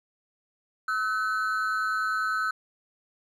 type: ring-modulated tone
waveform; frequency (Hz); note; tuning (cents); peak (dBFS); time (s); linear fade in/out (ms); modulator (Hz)
triangle; 1400; F6; +4; -20; 0.88-2.51; 5; 105
effects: none